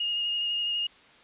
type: tone with vibrato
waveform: sine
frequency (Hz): 2851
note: F7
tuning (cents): +35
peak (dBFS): -26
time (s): 0-0.87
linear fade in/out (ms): 5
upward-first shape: triangle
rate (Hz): 12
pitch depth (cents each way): 18
effects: white hiss -55 dBFS RMS until 1.23 s + resampled to 8000 Hz